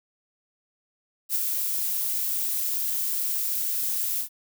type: noise with ADSR envelope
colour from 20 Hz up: violet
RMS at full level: -23 dBFS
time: 1.29-4.29 s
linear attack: 62 ms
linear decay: 12 ms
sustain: -4 dB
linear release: 95 ms
effects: none